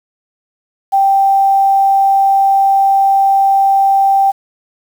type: tone with quantisation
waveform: sine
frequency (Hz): 784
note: G5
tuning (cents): 0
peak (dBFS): -7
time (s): 0.92-4.32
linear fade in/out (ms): 20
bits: 6
effects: none